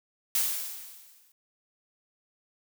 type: noise with exponential decay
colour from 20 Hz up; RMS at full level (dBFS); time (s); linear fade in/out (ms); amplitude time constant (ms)
blue; -24; 0.35-1.32; 2; 210
effects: none